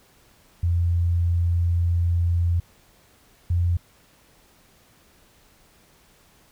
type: tone pair in turn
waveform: sine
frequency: 86 / 86.95 Hz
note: F2 / F2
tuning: -26 / -7 cents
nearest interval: unison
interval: 19 cents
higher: second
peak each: -18 dBFS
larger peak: neither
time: 0.63-2.6 / 3.5-3.77 s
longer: first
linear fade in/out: 5 ms
effects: pink hiss -57 dBFS RMS until 6.51 s